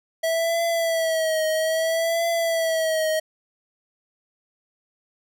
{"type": "tone with vibrato", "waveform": "square", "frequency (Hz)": 651, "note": "E5", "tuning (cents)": -22, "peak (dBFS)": -21, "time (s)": [0.23, 3.2], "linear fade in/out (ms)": 10, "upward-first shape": "triangle", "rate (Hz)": 0.61, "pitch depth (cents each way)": 66, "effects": []}